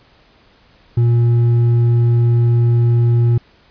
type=tone with hard clipping; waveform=sine; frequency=118.3 Hz; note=A#2; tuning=26 cents sharp; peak=-11 dBFS; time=0.97-3.38 s; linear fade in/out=5 ms; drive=4 dB; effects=pink hiss -51 dBFS RMS until 3.7 s + resampled to 11025 Hz